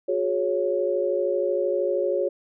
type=chord; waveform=sine; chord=F# suspended second; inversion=none; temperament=equal with one note detuned; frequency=362.4 / 415.3 / 554.4 Hz; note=F#4 / G#4 / C#5; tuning=-36 / 0 / 0 cents; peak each=-26 / -27 / -24 dBFS; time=0.08-2.29 s; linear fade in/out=10 ms; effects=none